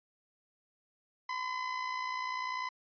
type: tone with amplitude modulation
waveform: 30% pulse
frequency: 1015 Hz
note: B5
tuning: 47 cents sharp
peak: -29 dBFS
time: 1.29-2.69 s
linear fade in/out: 5 ms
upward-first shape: sine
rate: 60.2 Hz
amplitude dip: 55%
effects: resampled to 11025 Hz